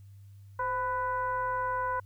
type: tone with frequency modulation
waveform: sine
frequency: 1000 Hz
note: B5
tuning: 21 cents sharp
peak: -28 dBFS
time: 0.59-2 s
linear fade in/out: 5 ms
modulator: 484 Hz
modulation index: 0.84
effects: added 99 Hz sine -48 dBFS peak until 2.05 s + white hiss -72 dBFS RMS until 2.05 s